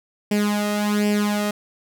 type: tone with flanger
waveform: sawtooth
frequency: 207.7 Hz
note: G#3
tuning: in tune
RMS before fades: -21 dBFS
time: 0.31-1.51 s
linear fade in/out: 5 ms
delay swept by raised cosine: 0.38 to 1.58 ms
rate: 1.3 Hz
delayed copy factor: +0.75
effects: none